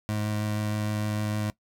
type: tone with vibrato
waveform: 25% pulse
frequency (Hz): 105.9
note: G#2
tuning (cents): +34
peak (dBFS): -23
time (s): 0.09-1.5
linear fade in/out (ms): 0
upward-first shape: triangle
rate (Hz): 6.4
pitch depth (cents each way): 11
effects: noise-tail reverb RT60 0.1 s tail -19 dB re dry